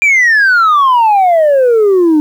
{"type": "exponential sweep", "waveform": "sine", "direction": "down", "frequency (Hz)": [2397, 296.3], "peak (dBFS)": -3, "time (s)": [0.02, 2.2], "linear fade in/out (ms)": 0, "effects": ["tanh soft clip ceiling -4 dBFS", "7-bit"]}